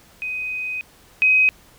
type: tone pair in turn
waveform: sine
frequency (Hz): 2507 / 2524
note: D#7 / D#7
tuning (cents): +12 / +24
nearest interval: unison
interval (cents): 12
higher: second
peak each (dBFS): -24 / -12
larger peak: second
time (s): 0.22-0.81 / 1.22-1.49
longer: first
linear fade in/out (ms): 0
effects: pink hiss -51 dBFS RMS until 1.78 s